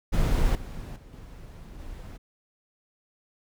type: noise with level steps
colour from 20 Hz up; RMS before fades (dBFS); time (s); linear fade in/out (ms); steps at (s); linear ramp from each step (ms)
brown; -23 / -37 / -47 / -43 / -40; 0.12-2.18; 20; 0.55 / 0.96 / 1.13 / 1.79; 2
effects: none